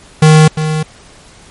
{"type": "tone with echo", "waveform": "square", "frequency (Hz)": 155.56, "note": "D#3", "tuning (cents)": 0, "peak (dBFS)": -3, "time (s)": [0.22, 0.48], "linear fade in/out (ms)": 5, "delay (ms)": 350, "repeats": 1, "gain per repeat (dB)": -10, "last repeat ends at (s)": 0.83, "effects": ["pink hiss -40 dBFS RMS until 1.5 s", "MP3 48 kbps"]}